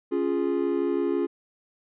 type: chord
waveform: triangle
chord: Db major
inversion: none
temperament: equal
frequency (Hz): 277.2 / 349.2 / 415.3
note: Db4 / F4 / Ab4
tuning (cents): 0 / 0 / 0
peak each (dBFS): -26 / -24 / -26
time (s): 0.11-1.27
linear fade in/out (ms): 20
effects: resampled to 8000 Hz